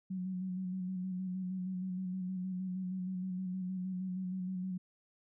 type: tone with vibrato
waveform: sine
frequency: 185 Hz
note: F#3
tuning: in tune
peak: -35 dBFS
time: 0.1-4.78 s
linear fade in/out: 10 ms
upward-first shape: square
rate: 6.4 Hz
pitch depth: 28 cents each way
effects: none